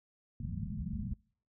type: low-pass noise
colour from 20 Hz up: white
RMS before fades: -38 dBFS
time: 0.4-1.14 s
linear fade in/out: 2 ms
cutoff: 220 Hz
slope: 96 dB/octave
effects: noise-tail reverb RT60 0.5 s tail -25 dB re dry